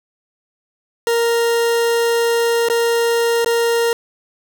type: tone with dropouts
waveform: 40% pulse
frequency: 466.2 Hz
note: A#4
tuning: in tune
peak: -13 dBFS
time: 1.07-3.93 s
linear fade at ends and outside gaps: 1 ms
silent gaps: 2.686-2.699 / 3.446-3.46 s
effects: none